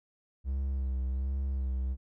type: tone with vibrato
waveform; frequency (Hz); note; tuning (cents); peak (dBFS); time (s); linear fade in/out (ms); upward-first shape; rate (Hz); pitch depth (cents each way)
triangle; 66.1; C2; +18; -27; 0.44-1.97; 50; sine; 1.3; 45
effects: none